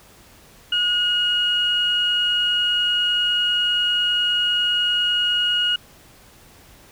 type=tone pair together; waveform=sine; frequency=1448 / 2881 Hz; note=F#6 / F#7; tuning=-38 / -47 cents; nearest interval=octave; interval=1191 cents; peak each=-24 / -17 dBFS; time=0.72-5.76 s; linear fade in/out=5 ms; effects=tanh soft clip ceiling -11 dBFS + pink hiss -49 dBFS RMS until 6.91 s